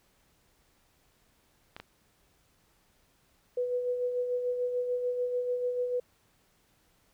clicks, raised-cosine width 0.3 ms, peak -26 dBFS, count 2, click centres 1.765 / 1.8 s
sine tone with tremolo, 493.9 Hz, B4, in tune, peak -26 dBFS, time 3.57-6 s, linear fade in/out 5 ms, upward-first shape sine, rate 6.8 Hz, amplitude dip 45%
effects pink hiss -68 dBFS RMS until 7.13 s

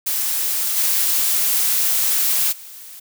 blue noise with level steps, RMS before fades -21 / -18 / -38 dBFS, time 0.06-3 s, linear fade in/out 10 ms, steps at 0.76 / 2.51 s, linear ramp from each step 20 ms, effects none

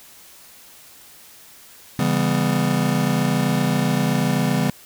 square chord, C# half-diminished seventh, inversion none, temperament just, 138.59 / 166.31 / 199.57 / 249.5 Hz, C#3 / E3 / G3 / B3, 0 / +16 / +31 / +18 cents, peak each -24 dBFS, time 1.99-4.7 s, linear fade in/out 2 ms, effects white hiss -46 dBFS RMS until 4.85 s

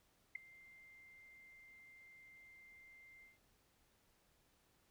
sine tone with ADSR envelope, 2093 Hz, C7, in tune, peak -36 dBFS, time 0.35-3.39 s, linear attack 7 ms, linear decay 4 ms, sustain -23 dB, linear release 160 ms, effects pink hiss -75 dBFS RMS until 4.9 s

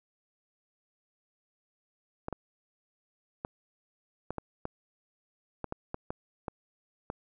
clicks, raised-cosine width 1 ms, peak -20 dBFS, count 12, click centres 2.284 / 2.327 / 3.449 / 4.306 / 4.383 / 4.654 / 5.643 / 5.724 / 5.944 / 6.105 / 6.482 / 7.101 s, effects none

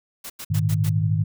white noise bursts, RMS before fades -35 dBFS, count 5, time 0.24-0.896 s, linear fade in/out 10 ms, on 60 ms, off 89 ms
sine chord, Ab suspended second, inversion none, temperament equal, 103.83 / 116.54 / 155.56 Hz, Ab2 / Bb2 / Eb3, 0 / 0 / 0 cents, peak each -21 / -27 / -22 dBFS, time 0.5-1.24 s, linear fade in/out 10 ms
effects none

